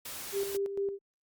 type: noise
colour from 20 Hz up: white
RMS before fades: -41 dBFS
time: 0.05-0.57 s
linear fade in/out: 5 ms
type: tone with tremolo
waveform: sine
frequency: 396.9 Hz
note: G4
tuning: 22 cents sharp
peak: -28 dBFS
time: 0.32-0.99 s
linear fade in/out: 50 ms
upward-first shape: square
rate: 4.4 Hz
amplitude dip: 55%
effects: Opus 48 kbps